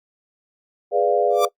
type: chord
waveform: sine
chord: G# diminished seventh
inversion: none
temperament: equal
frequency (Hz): 415.3 / 493.9 / 587.3 / 698.5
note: G#4 / B4 / D5 / F5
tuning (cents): 0 / 0 / 0 / 0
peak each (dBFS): -21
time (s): 0.91-1.49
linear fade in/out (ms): 50
type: tone with exponential growth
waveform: 45% pulse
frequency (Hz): 1174.7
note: D6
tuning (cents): 0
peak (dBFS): -16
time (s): 1.3-1.45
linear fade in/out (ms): 2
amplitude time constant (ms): 31
effects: noise-tail reverb RT60 0.1 s tail -23 dB re dry + Opus 48 kbps